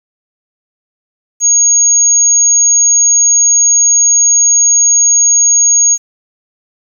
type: tone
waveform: sine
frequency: 6600 Hz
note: G#8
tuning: 12 cents flat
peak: -5 dBFS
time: 1.4-5.98 s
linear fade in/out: 50 ms
effects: 7-bit